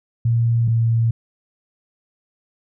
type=tone pair in turn; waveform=sine; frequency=116.54 / 114.87 Hz; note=A#2 / A#2; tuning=0 / -25 cents; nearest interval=unison; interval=25 cents; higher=first; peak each=-14 dBFS; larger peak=neither; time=0.25-0.68 / 0.68-1.11 s; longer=neither; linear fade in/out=5 ms; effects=none